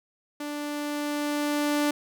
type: tone with level ramp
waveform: sawtooth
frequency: 293.7 Hz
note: D4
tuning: in tune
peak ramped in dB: -28 to -18 dBFS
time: 0.4-1.91 s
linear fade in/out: 5 ms
effects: none